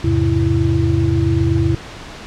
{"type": "tone cluster", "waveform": "sine", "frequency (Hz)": [83.4, 104.4, 132.1, 332], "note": ["E2", "G#2", "C3", "E4"], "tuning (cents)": [21, 10, 17, 12], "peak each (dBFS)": -18, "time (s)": [0.04, 1.75], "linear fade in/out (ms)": 5, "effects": ["pink hiss -33 dBFS RMS until 2.26 s", "low-pass 5000 Hz 12 dB/octave"]}